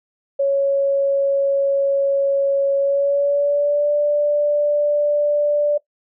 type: tone with pitch glide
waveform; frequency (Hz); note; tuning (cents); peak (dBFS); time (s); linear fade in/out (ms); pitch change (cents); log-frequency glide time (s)
sine; 554.4 to 587.4; C#5 to D5; 0 to 0; -14; 0.39-5.78; 10; +100; 2.77-3.91
effects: noise-tail reverb RT60 0.1 s tail -19 dB re dry